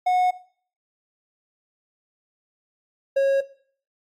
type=tone pair in turn; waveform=triangle; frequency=730 / 546.9 Hz; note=F#5 / C#5; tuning=-24 / -23 cents; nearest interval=perfect fourth; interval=499 cents; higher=first; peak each=-15 / -14 dBFS; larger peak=second; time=0.06-0.31 / 3.16-3.41 s; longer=neither; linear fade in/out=10 ms; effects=noise-tail reverb RT60 0.5 s tail -17 dB re dry + AAC 64 kbps